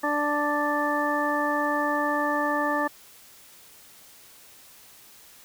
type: harmonic tone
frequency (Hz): 293.7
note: D4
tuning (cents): 0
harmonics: 1 / 2 / 3 / 4 / 6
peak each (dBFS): -29 / -29 / -29 / -29 / -29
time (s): 0.03-2.88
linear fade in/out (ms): 10
effects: white hiss -51 dBFS RMS until 5.44 s